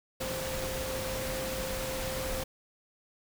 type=tone in noise; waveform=sine; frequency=523.3 Hz; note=C5; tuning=in tune; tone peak=-36 dBFS; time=0.2-2.44 s; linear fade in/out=10 ms; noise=pink; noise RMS=-36 dBFS; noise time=0.2-2.44 s; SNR=-3 dB; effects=none